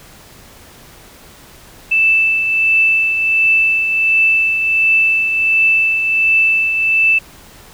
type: tone with tremolo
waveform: sine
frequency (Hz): 2643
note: E7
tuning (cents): +4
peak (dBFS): -8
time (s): 1.91-7.19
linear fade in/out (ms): 10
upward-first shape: triangle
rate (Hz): 1.4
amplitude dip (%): 50
effects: pink hiss -41 dBFS RMS until 7.73 s